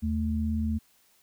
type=tone pair together; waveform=sine; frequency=79 / 220 Hz; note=D#2 / A3; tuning=+27 / 0 cents; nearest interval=octave + tritone; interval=1773 cents; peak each=-28 dBFS; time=0.02-0.79 s; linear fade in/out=20 ms; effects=white hiss -64 dBFS RMS until 1.22 s